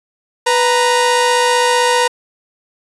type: tone pair together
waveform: sawtooth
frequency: 493.9 / 932.3 Hz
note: B4 / A#5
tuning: 0 / 0 cents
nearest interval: major seventh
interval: 1100 cents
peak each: -10 dBFS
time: 0.46-2.08 s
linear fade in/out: 10 ms
effects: resampled to 24000 Hz